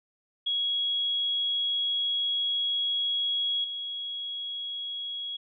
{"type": "tone with level steps", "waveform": "sine", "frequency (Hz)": 3322, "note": "G#7", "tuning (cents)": 0, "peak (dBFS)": [-25, -32], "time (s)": [0.46, 5.37], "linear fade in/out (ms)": 10, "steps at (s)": 3.64, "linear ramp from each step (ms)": 2, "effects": []}